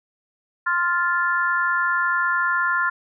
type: harmonic tone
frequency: 349.2 Hz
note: F4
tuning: in tune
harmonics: 3 / 4 / 5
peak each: -24 / -21 / -24 dBFS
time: 0.66-2.9 s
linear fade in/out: 10 ms
effects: none